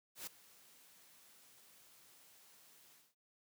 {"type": "noise with ADSR envelope", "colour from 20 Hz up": "white", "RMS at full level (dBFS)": -44, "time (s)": [0.15, 3.15], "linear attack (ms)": 120, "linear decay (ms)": 6, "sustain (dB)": -20, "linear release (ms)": 220, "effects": ["high-pass 100 Hz 12 dB/octave"]}